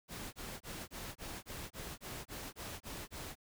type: noise bursts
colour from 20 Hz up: pink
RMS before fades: -45 dBFS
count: 12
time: 0.08-3.355 s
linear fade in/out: 50 ms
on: 250 ms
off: 25 ms
effects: none